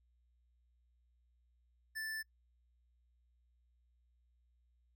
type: tone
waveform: square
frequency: 1760 Hz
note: A6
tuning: in tune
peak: -40 dBFS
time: 1.95-2.23 s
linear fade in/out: 20 ms
effects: noise-tail reverb RT60 0.1 s tail -24 dB re dry + added 60 Hz sine -70 dBFS peak until 4.95 s